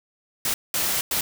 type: noise bursts at uneven times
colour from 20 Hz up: white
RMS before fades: -24 dBFS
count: 3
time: 0.45-0.54 / 0.74-1.01 / 1.11-1.21 s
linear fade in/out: 2 ms
effects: none